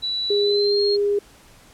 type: tone with pitch glide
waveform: sine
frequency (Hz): 3944 to 4252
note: B7 to C8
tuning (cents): -3 to +27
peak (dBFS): -22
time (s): 0.02-0.97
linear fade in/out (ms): 20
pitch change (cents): +130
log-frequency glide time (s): 0.4-0.81
type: tone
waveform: sine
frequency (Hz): 407.6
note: G#4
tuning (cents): -32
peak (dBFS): -17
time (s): 0.3-1.19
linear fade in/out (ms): 5
effects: pink hiss -50 dBFS RMS until 1.73 s + low-pass 12000 Hz 12 dB/octave